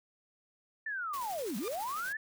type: linear two-way sweep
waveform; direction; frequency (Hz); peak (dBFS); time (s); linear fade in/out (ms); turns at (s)
sine; down then up; 1796 to 180.4 to 1796; -34; 0.86-2.17; 5; 1.57
type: noise with tremolo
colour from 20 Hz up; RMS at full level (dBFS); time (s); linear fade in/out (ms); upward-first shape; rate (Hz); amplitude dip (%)
white; -45; 1.13-2.13; 10; square; 12; 30
type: tone with exponential growth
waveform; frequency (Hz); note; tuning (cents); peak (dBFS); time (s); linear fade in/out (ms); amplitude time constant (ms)
sawtooth; 1200; D6; +37; -32; 1.56-1.68; 0; 25
effects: none